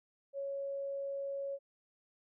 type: tone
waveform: sine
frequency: 554.4 Hz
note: C#5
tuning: in tune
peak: -36 dBFS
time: 0.33-1.59 s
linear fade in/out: 50 ms
effects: none